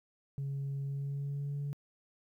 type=tone with pitch glide; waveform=sine; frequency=138.59 to 142.82 Hz; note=C#3 to D3; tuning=0 to -48 cents; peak=-32 dBFS; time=0.38-1.73 s; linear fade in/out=0 ms; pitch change=+52 cents; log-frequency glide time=0.83-1.57 s; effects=tanh soft clip ceiling -32 dBFS + 12-bit